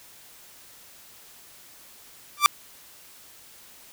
sawtooth tone with exponential growth, 1174.7 Hz, D6, in tune, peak -5 dBFS, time 2.37-2.46 s, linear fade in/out 0 ms, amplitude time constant 18 ms, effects white hiss -50 dBFS RMS until 3.92 s

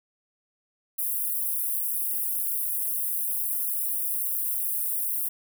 white high-pass noise, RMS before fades -28 dBFS, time 0.98-5.29 s, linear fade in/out 10 ms, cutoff 9800 Hz, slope 48 dB/octave, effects none

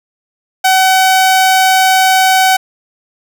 sawtooth tone, 756 Hz, F#5, 37 cents sharp, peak -3 dBFS, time 0.64-2.57 s, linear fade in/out 10 ms, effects none

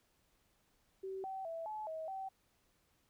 sine tone with pitch steps, 383.1 / 767 / 659 / 858 / 638 / 769 Hz, G4 / G5 / E5 / A5 / D#5 / G5, -40 / -38 / -1 / -44 / +43 / -33 cents, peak -40 dBFS, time 1.03-2.29 s, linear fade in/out 10 ms, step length 210 ms, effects pink hiss -75 dBFS RMS until 3.09 s

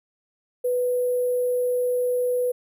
sine tone with sample-and-hold, 495.5 Hz, B4, 6 cents sharp, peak -20 dBFS, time 0.64-2.52 s, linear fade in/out 10 ms, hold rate 11025 Hz, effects none

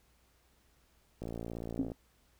click train, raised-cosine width 2 ms, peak -27 dBFS, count 41, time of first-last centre 1.22-1.918 s, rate 57.3 Hz
sine tone with exponential decay, 267.7 Hz, C4, 40 cents sharp, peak -25 dBFS, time 1.79-1.95 s, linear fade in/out 2 ms, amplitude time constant 33 ms
effects added 60 Hz sine -70 dBFS peak until 2.39 s + pink hiss -70 dBFS RMS until 2.39 s

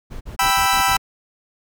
brown noise bursts, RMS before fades -31 dBFS, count 6, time 0.1-0.98 s, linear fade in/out 20 ms, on 110 ms, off 44 ms
sawtooth chord, E minor, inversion first, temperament equal, 784 / 987.8 / 1318.5 Hz, G5 / B5 / E6, 0 / 0 / 0 cents, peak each -16 dBFS, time 0.39-0.97 s, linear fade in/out 5 ms
effects none

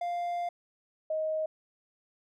triangle / sine tone pair in turn, 698.5 / 627.3 Hz, F5 / D#5, 0 / +14 cents, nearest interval major second, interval 186 cents, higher first, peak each -28 dBFS, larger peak neither, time 0.01-0.49 / 1.1-1.46 s, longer first, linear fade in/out 5 ms, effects none

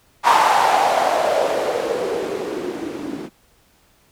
violet noise with low-pass filter sweep, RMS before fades -19 dBFS, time 0.23-3.3 s, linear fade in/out 50 ms, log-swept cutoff 970 to 270 Hz, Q 5, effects pink hiss -57 dBFS RMS until 4.11 s

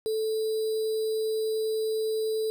sine tone with sample-and-hold, 438.7 Hz, A4, 5 cents flat, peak -25 dBFS, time 0.06-2.5 s, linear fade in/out 0 ms, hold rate 4410 Hz, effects none

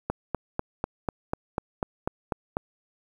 click train, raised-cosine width 1 ms, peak -12 dBFS, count 11, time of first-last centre 0.1-2.569 s, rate 4.05 Hz, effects 8-bit

